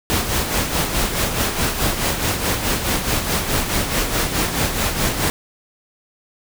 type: noise with tremolo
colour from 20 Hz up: pink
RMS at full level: -18 dBFS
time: 0.1-5.3 s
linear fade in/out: 0 ms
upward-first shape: sine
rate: 4.7 Hz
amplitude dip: 55%
effects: none